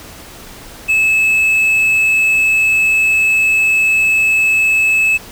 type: tone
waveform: triangle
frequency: 2600 Hz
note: E7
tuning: 24 cents flat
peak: -8 dBFS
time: 0.88-5.18 s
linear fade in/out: 20 ms
effects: pink hiss -35 dBFS RMS until 5.31 s